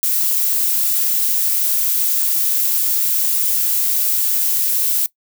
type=noise; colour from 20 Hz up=violet; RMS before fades=-17 dBFS; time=0.03-5.06 s; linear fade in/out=0 ms; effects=noise-tail reverb RT60 0.1 s tail -20 dB re dry